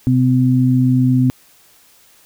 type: tone pair together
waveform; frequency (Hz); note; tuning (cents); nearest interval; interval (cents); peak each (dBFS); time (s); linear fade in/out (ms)
sine; 127.55 / 255.1; C3 / C4; -44 / -44; octave; 1200; -13; 0.07-1.3; 0
effects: white hiss -50 dBFS RMS until 2.25 s